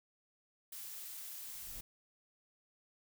blue noise, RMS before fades -47 dBFS, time 0.72-1.81 s, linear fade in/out 5 ms
brown noise with exponential growth, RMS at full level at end -48 dBFS, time 1.36-1.81 s, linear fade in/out 5 ms, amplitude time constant 96 ms
effects none

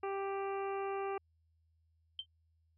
harmonic tone, 392.8 Hz, G4, 4 cents sharp, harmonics 1 / 2 / 3 / 4 / 5 / 6 / 7, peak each -37 / -41 / -44 / -54 / -56 / -53 / -54 dBFS, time 0.03-1.18 s, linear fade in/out 5 ms
sine tone with exponential decay, 3122 Hz, G7, 8 cents flat, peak -34 dBFS, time 2.19-2.26 s, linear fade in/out 2 ms, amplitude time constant 15 ms
effects added 81 Hz sine -70 dBFS peak until 2.77 s

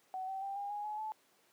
sine tone with pitch steps, 752 / 770 / 788.5 / 807.4 / 826.7 / 846.5 / 866.8 Hz, F#5 / G5 / G5 / G#5 / G#5 / G#5 / A5, +28 / -31 / +10 / -49 / -8 / +33 / -26 cents, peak -37 dBFS, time 0.14-1.12 s, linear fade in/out 0 ms, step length 140 ms, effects pink hiss -69 dBFS RMS until 1.52 s + high-pass 300 Hz 12 dB/octave

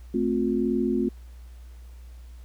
sine chord, F major, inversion first, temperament equal with one note detuned, 220 / 261.6 / 356.2 Hz, A3 / C4 / F4, 0 / 0 / +34 cents, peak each -26 dBFS, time 0.14-1.09 s, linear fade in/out 5 ms, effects added 60 Hz sine -41 dBFS peak until 2.44 s + pink hiss -60 dBFS RMS until 2.44 s

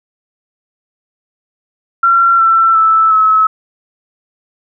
sine tone with pitch steps, 1366 / 1341 / 1316.4 / 1292.3 Hz, F6 / E6 / E6 / E6, -39 / +29 / -3 / -35 cents, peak -6 dBFS, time 2.03-3.47 s, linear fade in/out 5 ms, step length 360 ms, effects none

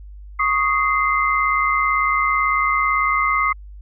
sine tone cluster, 1110 / 1248 / 2077 Hz, C#6 / D#6 / C7, +2 / +5 / -13 cents, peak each -20 dBFS, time 0.39-3.53 s, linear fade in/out 10 ms, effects added 50 Hz sine -35 dBFS peak until 3.81 s

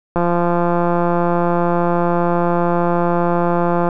click train, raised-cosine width 1 ms, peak -4 dBFS, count 646, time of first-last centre 0.16-3.888 s, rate 173 Hz, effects none

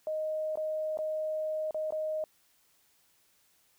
sine tone with dropouts, 622.3 Hz, D#5, in tune, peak -30 dBFS, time 0.07-2.24 s, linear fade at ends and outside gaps 1 ms, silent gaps 0.556-0.573 / 0.973-0.988 / 1.709-1.745 / 1.906-1.923 s, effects white hiss -68 dBFS RMS until 3.78 s

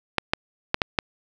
clicks, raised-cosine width 0.3 ms, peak -3 dBFS, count 5, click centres 0.183 / 0.335 / 0.744 / 0.818 / 0.988 s, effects none

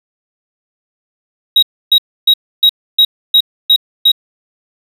triangle tone bursts, 3814 Hz, A#7, 39 cents sharp, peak -3 dBFS, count 8, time 1.56-4.118 s, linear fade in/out 5 ms, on 66 ms, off 290 ms, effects none

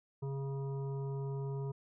harmonic tone, 137.2 Hz, C#3, 17 cents flat, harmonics 1 / 3 / 5 / 7 / 9, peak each -36 / -43 / -57 / -52 / -62 dBFS, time 0.22-1.72 s, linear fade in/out 10 ms, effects none

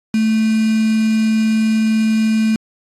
sine tone with quantisation, 219.8 Hz, A3, 2 cents flat, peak -12 dBFS, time 0.14-2.56 s, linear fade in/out 2 ms, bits 4, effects low-pass 8000 Hz 12 dB/octave + AAC 48 kbps

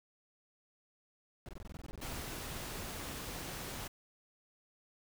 brown noise bursts, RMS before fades -46 dBFS, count 16, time 1.46-2.192 s, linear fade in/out 0 ms, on 27 ms, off 20 ms
pink noise, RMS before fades -43 dBFS, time 2.01-3.88 s, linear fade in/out 10 ms
effects none

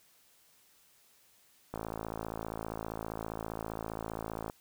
click train, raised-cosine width 1 ms, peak -23 dBFS, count 153, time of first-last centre 1.74-4.499 s, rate 55.1 Hz, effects white hiss -65 dBFS RMS until 4.6 s

